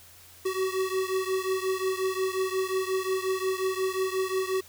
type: beating tone pair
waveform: square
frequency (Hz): 375.7 / 381.3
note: F#4 / G4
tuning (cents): +26 / -48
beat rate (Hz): 5.6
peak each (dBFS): -29 / -31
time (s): 0.45-4.61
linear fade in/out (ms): 10
effects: added 86 Hz sine -59 dBFS peak until 4.68 s + white hiss -52 dBFS RMS until 4.68 s